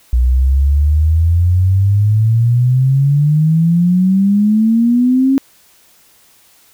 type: exponential sweep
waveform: sine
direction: up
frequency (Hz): 60 to 273.4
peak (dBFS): -8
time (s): 0.13-5.38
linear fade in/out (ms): 0
effects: white hiss -49 dBFS RMS until 6.73 s